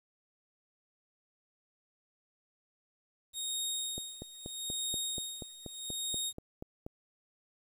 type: tone with tremolo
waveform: 20% pulse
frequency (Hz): 3729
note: A#7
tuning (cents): 0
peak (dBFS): -27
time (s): 3.33-6.33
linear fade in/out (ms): 50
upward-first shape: sine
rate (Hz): 0.78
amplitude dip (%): 85
type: click train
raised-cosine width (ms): 2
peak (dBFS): -28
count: 13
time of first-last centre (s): 3.98-6.865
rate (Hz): 4.16
effects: 10-bit